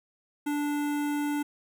square tone with notch filter, 292.5 Hz, D4, 7 cents flat, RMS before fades -29 dBFS, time 0.46-1.43 s, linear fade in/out 10 ms, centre 4700 Hz, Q 1.1, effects none

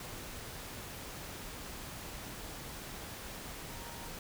sine tone in noise, 932.3 Hz, A#5, in tune, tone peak -52 dBFS, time 3.7-4.09 s, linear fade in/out 2 ms, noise pink, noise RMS -45 dBFS, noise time 0-4.19 s, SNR -10 dB, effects none

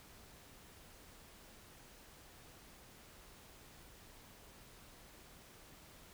silence, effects pink hiss -59 dBFS RMS until 6.13 s

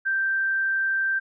sine tone, 1568 Hz, G6, in tune, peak -21 dBFS, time 0.05-1.2 s, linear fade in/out 20 ms, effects none

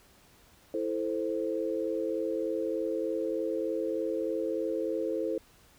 sine chord, A minor, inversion second, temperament equal, 329.6 / 440 / 523.3 Hz, E4 / A4 / C5, 0 / 0 / 0 cents, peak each -33 dBFS, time 0.74-5.38 s, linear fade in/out 2 ms, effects pink hiss -60 dBFS RMS until 5.78 s

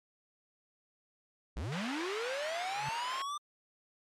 square linear sweep, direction up, 46.25 to 1199 Hz, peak -36 dBFS, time 1.56-3.38 s, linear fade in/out 10 ms
white band-pass noise, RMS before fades -42 dBFS, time 1.72-3.22 s, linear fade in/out 2 ms, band 770 to 2300 Hz, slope 12 dB/octave
sine tone with exponential growth, 140 Hz, C#3, 18 cents sharp, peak -36 dBFS, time 2.71-2.89 s, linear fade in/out 2 ms, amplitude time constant 39 ms
effects low-pass 8000 Hz 12 dB/octave + MP3 96 kbps

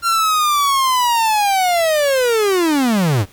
45% pulse linear sweep, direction down, 1385 to 87.31 Hz, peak -13 dBFS, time 0.02-3.26 s, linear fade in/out 50 ms, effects pink hiss -47 dBFS RMS until 3.32 s

